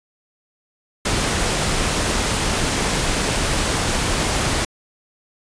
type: noise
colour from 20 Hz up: pink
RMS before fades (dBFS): -20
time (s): 1.05-4.65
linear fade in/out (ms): 5
effects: resampled to 22050 Hz